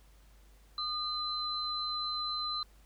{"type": "tone pair together", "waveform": "sine", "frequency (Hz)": [1218, 4052], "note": ["D#6", "B7"], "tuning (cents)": [-37, 44], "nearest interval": "octave + major sixth", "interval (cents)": 2081, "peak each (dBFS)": [-37, -34], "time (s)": [0.78, 2.63], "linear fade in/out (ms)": 2, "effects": ["added 50 Hz sine -57 dBFS peak until 2.85 s", "pink hiss -66 dBFS RMS until 2.85 s"]}